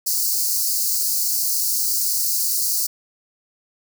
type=high-pass noise; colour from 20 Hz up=white; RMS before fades=-21 dBFS; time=0.06-2.87 s; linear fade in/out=10 ms; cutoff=4300 Hz; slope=96 dB/octave; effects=none